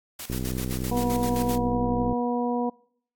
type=noise with tremolo; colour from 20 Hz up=white; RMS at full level=-36 dBFS; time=0.19-1.58 s; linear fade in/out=5 ms; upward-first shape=square; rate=7.7 Hz; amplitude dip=70%
type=click train; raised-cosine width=3 ms; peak=-18 dBFS; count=117; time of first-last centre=0.3-2.127 s; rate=63.5 Hz
type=harmonic tone; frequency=242.3 Hz; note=B3; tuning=33 cents flat; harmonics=1 / 2 / 3 / 4; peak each=-26 / -29 / -31 / -32 dBFS; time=0.91-2.7 s; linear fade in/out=10 ms
effects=noise-tail reverb RT60 0.6 s tail -24 dB re dry + AAC 64 kbps